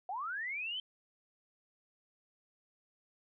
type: linear sweep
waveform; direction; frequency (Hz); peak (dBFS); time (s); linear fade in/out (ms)
sine; up; 698.5 to 3136; -36; 0.09-0.8; 2
effects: none